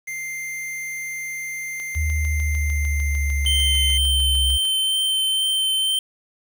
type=tone; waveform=square; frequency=2093 Hz; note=C7; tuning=in tune; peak=-28 dBFS; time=0.07-3.98 s; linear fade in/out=10 ms
type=click train; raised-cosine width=0.2 ms; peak=-23 dBFS; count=20; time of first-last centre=1.8-4.653 s; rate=6.66 Hz
type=linear sweep; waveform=sine; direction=down; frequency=77.78 to 64.6 Hz; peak=-19 dBFS; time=1.95-4.58 s; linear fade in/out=20 ms
type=tone with vibrato; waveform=square; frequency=3101 Hz; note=G7; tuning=19 cents flat; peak=-19 dBFS; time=3.46-5.99 s; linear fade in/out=2 ms; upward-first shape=sine; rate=2.1 Hz; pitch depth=8 cents each way
effects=8-bit